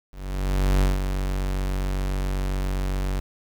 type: tone with ADSR envelope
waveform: 45% pulse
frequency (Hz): 47.4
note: F#1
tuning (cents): +43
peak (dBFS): -16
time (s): 0.11-3.2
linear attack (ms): 710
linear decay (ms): 160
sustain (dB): -7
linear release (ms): 6
effects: 8-bit